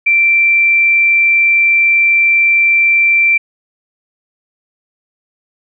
sine tone, 2349 Hz, D7, in tune, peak -7 dBFS, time 0.06-3.38 s, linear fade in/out 10 ms, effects none

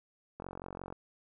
click train, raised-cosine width 1 ms, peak -28 dBFS, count 25, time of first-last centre 0.4-0.925 s, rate 45.7 Hz, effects none

